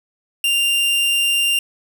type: tone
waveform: 45% pulse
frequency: 2789 Hz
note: F7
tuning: 3 cents flat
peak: -15 dBFS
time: 0.44-1.59 s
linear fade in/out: 2 ms
effects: none